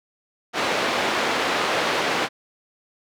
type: band-pass noise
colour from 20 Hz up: pink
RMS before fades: -23 dBFS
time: 0.53-2.29 s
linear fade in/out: 50 ms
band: 380 to 3500 Hz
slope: 12 dB/octave
effects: none